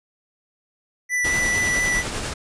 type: tone with vibrato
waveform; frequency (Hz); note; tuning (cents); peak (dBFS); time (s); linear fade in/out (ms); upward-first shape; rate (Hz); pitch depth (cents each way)
square; 1975.5; B6; 0; -20; 1.09-2.04; 50; sine; 4.4; 11
type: noise with tremolo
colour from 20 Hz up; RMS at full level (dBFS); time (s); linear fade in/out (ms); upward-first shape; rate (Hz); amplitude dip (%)
pink; -26; 1.24-2.34; 10; triangle; 10; 40
effects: resampled to 22050 Hz